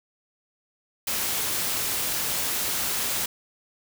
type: noise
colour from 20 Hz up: white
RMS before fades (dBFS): -27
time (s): 1.07-3.26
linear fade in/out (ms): 5
effects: none